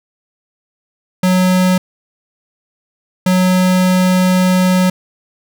square tone pair in turn, 183.9 / 183.9 Hz, F#3 / F#3, -10 / -10 cents, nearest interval unison, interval 0 cents, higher neither, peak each -10 dBFS, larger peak neither, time 1.23-1.78 / 3.26-4.9 s, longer second, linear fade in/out 5 ms, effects none

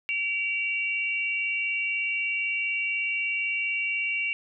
sine tone pair together, 2301 / 2757 Hz, D7 / F7, -36 / -23 cents, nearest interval minor third, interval 313 cents, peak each -28 dBFS, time 0.09-4.33 s, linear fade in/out 0 ms, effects none

